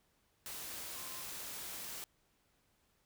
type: tone in noise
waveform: sine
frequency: 1046.5 Hz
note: C6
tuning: in tune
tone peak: -56 dBFS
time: 0.96-1.24 s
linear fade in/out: 0 ms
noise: white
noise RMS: -45 dBFS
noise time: 0.46-2.04 s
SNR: -14 dB
effects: pink hiss -75 dBFS RMS until 3.05 s